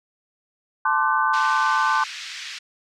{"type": "chord", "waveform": "sine", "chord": "D dominant seventh", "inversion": "second", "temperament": "equal with one note detuned", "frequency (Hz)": [880, 1046.5, 1174.7, 1513.7], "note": ["A5", "C6", "D6", "F#6"], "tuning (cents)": [0, 0, 0, 39], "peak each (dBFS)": -23, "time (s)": [0.85, 2.04], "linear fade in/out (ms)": 5}
{"type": "band-pass noise", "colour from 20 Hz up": "pink", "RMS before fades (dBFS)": -35, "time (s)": [1.33, 2.59], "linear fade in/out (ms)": 10, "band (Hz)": [1800, 5800], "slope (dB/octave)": 24}
{"effects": []}